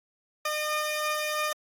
15% pulse tone pair together, 607 / 1217 Hz, D#5 / D#6, -43 / -39 cents, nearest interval octave, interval 1204 cents, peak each -22 / -27 dBFS, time 0.45-1.53 s, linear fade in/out 5 ms, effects AAC 64 kbps

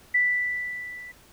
sine tone with level ramp, 1975.5 Hz, B6, in tune, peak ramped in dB -17 to -39 dBFS, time 0.14-1.12 s, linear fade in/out 10 ms, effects pink hiss -54 dBFS RMS until 1.32 s

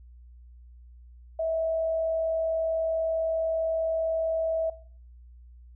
sine tone with frequency modulation, 649 Hz, E5, 27 cents flat, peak -25 dBFS, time 1.39-4.7 s, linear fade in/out 5 ms, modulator 44.5 Hz, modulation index 0.22, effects noise-tail reverb RT60 0.5 s tail -18 dB re dry + added 60 Hz sine -47 dBFS peak until 5.75 s

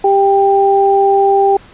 sine tone pair together, 394.5 / 790 Hz, G4 / G5, +11 / +13 cents, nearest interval octave, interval 1202 cents, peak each -10 dBFS, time 0.04-1.57 s, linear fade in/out 5 ms, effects pink hiss -41 dBFS RMS until 1.73 s + resampled to 8000 Hz

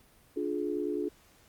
sine chord, D diminished, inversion none, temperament just, 293.7 / 352.4 / 422.9 Hz, D4 / F4 / Ab4, 0 / +16 / +31 cents, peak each -34 dBFS, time 0.36-1.09 s, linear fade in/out 10 ms, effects pink hiss -61 dBFS RMS until 1.48 s + Opus 32 kbps

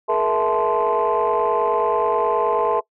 sine tone cluster, 424.5 / 473.9 / 657 / 872 / 1040 Hz, G#4 / A#4 / E5 / A5 / C6, +38 / +28 / -6 / -16 / -11 cents, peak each -22 dBFS, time 0.08-2.81 s, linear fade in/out 20 ms, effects noise-tail reverb RT60 0.1 s tail -22 dB re dry + tanh soft clip ceiling -10 dBFS

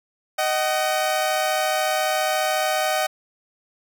sawtooth tone pair together, 621 / 755.3 Hz, D#5 / F#5, -3 / +35 cents, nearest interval minor third, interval 338 cents, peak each -19 / -19 dBFS, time 0.38-3.07 s, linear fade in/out 10 ms, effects none

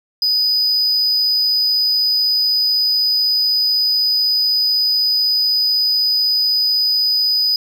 triangle tone, 4978 Hz, D#8, in tune, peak -12 dBFS, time 0.22-7.56 s, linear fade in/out 2 ms, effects none

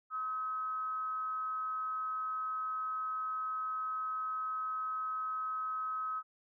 sine tone with frequency modulation, 1277 Hz, D#6, 45 cents sharp, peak -34 dBFS, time 0.1-6.23 s, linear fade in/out 50 ms, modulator 244 Hz, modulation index 0.22, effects none

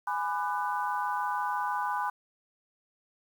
sine chord, G# half-diminished seventh, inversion none, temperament just, 830.6 / 996.7 / 1196.1 / 1495.1 Hz, G#5 / B5 / D6 / F#6, 0 / +16 / +31 / +18 cents, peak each -33 / -31 / -37 / -37 dBFS, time 0.07-2.1 s, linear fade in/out 5 ms, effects 9-bit

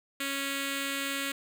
5% pulse tone with notch filter, 276.4 Hz, C#4, 5 cents flat, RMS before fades -33 dBFS, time 0.2-1.32 s, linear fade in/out 5 ms, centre 810 Hz, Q 0.88, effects none

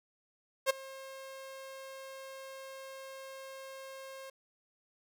sawtooth tone with ADSR envelope, 535 Hz, C5, 38 cents sharp, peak -19 dBFS, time 0.66-4.3 s, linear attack 39 ms, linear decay 12 ms, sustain -22 dB, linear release 5 ms, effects none

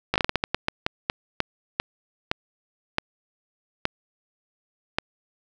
slowing click train, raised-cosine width 0.3 ms, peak -5 dBFS, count 18, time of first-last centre 0.14-4.985 s, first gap 17 ms, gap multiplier 1.3, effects none

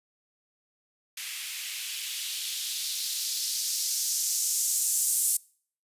violet noise with band-pass filter sweep, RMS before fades -30 dBFS, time 1.17-5.37 s, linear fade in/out 5 ms, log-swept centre 2200 to 8500 Hz, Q 1.9, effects noise-tail reverb RT60 0.5 s tail -24 dB re dry + resampled to 32000 Hz

